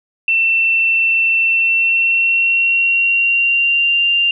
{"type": "tone with pitch glide", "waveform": "sine", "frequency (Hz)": [2687, 2787], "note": ["E7", "F7"], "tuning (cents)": [33, -4], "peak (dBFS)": -11, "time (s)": [0.28, 4.31], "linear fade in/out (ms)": 2, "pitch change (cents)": 63, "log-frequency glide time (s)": [1.4, 4.08], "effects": []}